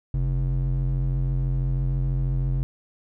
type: ring-modulated tone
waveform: triangle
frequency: 90.1 Hz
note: F#2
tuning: 45 cents flat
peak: -16 dBFS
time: 0.14-2.63 s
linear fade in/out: 0 ms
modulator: 43.1 Hz
effects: none